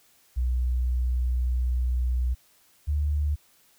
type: tone pair in turn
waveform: sine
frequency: 61.9 / 73.61 Hz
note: B1 / D2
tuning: +5 / +5 cents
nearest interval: minor third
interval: 300 cents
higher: second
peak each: -22 dBFS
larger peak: neither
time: 0.36-2.35 / 2.87-3.36 s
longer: first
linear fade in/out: 20 ms
effects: white hiss -61 dBFS RMS until 3.78 s